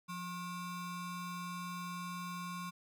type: ring-modulated tone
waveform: square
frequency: 627 Hz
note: D#5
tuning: 13 cents sharp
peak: -38 dBFS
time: 0.08-2.71 s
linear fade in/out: 20 ms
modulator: 451 Hz
effects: none